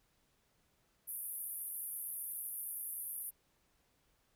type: band-pass noise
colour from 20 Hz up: white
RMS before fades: -43 dBFS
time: 1.07-3.31 s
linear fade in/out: 20 ms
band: 9700 to 14000 Hz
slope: 96 dB/octave
effects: pink hiss -75 dBFS RMS until 4.35 s